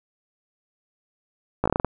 slowing click train, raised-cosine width 1 ms, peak -7 dBFS, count 8, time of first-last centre 1.64-1.847 s, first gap 16 ms, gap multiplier 1.2, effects none

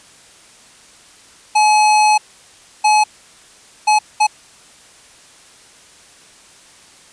square tone bursts at uneven times, 850 Hz, G#5, 40 cents sharp, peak -10 dBFS, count 4, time 1.55-2.18 / 2.84-3.04 / 3.87-3.99 / 4.2-4.27 s, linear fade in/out 10 ms, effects white hiss -45 dBFS RMS until 7.12 s + resampled to 22050 Hz

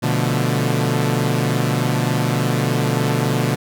sawtooth chord, B half-diminished seventh, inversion none, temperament equal, 123.47 / 146.83 / 174.61 / 220 Hz, B2 / D3 / F3 / A3, 0 / 0 / 0 / 0 cents, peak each -16 / -17 / -22 / -22 dBFS, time 0.02-3.56 s, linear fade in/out 20 ms, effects none

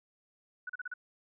sine tone bursts, 1480 Hz, F#6, in tune, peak -36 dBFS, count 5, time 0.67-0.939 s, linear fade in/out 5 ms, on 25 ms, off 36 ms, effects none

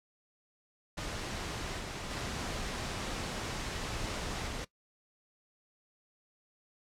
pink noise with level steps, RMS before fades -38 / -40 / -37 / -39 dBFS, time 0.97-4.65 s, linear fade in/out 10 ms, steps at 1.78 / 2.1 / 4.47 s, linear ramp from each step 10 ms, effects noise-tail reverb RT60 0.1 s tail -19 dB re dry + low-pass 7000 Hz 12 dB/octave

